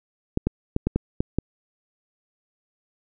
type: clicks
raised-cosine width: 3 ms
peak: -8 dBFS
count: 7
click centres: 0.374 / 0.47 / 0.764 / 0.87 / 0.96 / 1.205 / 1.386 s
effects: none